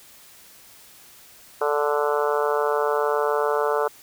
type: harmonic tone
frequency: 146.83 Hz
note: D3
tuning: in tune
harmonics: 3 / 4 / 5 / 6 / 7 / 8 / 9 / 10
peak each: -23 / -26 / -31 / -29 / -30 / -31 / -30 / -34 dBFS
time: 1.61-3.88 s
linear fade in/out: 5 ms
effects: white hiss -49 dBFS RMS until 4.02 s